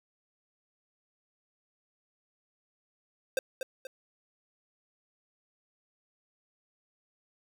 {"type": "tone with echo", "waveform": "square", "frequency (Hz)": 523.3, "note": "C5", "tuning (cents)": 0, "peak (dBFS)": -26, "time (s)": [3.37, 3.39], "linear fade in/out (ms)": 2, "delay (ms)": 240, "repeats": 2, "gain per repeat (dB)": -7, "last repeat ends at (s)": 3.87, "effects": []}